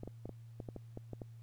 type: clicks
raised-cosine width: 2 ms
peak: -30 dBFS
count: 10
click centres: 0.034 / 0.076 / 0.256 / 0.293 / 0.602 / 0.688 / 0.763 / 0.974 / 1.133 / 1.218 s
effects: added 115 Hz sine -50 dBFS peak until 1.42 s + pink hiss -73 dBFS RMS until 1.42 s